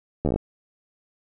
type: slowing click train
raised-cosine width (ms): 2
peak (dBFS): -10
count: 8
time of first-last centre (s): 0.25-0.36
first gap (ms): 12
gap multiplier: 1.09
effects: none